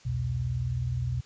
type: tone cluster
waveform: sine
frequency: 64.4 / 83.8 / 123.7 Hz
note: C2 / E2 / B2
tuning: -27 / +29 / +3 cents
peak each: -36 / -34 / -28 dBFS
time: 0.05-1.21 s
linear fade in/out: 10 ms
effects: white hiss -56 dBFS RMS until 1.25 s + resampled to 16000 Hz